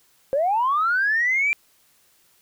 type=linear sweep; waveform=sine; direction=up; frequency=520 to 2381 Hz; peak=-17 dBFS; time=0.33-1.53 s; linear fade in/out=0 ms; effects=tanh soft clip ceiling -13 dBFS + white hiss -60 dBFS RMS until 2.41 s